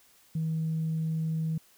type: tone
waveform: sine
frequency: 160 Hz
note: D#3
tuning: 49 cents sharp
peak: -26 dBFS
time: 0.35-1.58 s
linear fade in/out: 5 ms
effects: tanh soft clip ceiling -23 dBFS + white hiss -61 dBFS RMS until 1.77 s